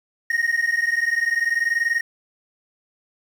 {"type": "tone pair together", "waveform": "triangle", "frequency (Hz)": [1852.6, 1873], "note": ["A#6", "A#6"], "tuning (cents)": [-11, 8], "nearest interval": "unison", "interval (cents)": 19, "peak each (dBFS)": -20, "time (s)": [0.3, 2.01], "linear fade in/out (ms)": 5, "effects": ["8-bit"]}